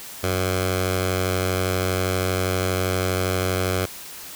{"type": "tone with notch filter", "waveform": "10% pulse", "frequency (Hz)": 92.5, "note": "F#2", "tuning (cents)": 0, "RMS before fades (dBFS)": -23, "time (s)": [0.23, 3.86], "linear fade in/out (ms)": 10, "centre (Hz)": 230, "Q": 1.1, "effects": ["white hiss -38 dBFS RMS until 4.35 s"]}